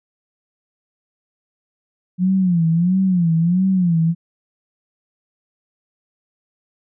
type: tone with vibrato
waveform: sine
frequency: 176.4 Hz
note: F3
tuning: 18 cents sharp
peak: -13 dBFS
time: 2.18-4.15 s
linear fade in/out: 50 ms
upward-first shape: sine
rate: 1.5 Hz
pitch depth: 140 cents each way
effects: none